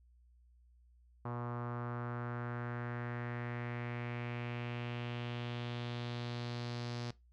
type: tone with low-pass filter sweep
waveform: sawtooth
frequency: 120 Hz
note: B2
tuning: 49 cents flat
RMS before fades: -41 dBFS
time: 1.25-7.11 s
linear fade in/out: 5 ms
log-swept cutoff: 1100 to 4900 Hz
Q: 2.8
effects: noise-tail reverb RT60 0.2 s tail -19 dB re dry + added 60 Hz sine -62 dBFS peak until 7.32 s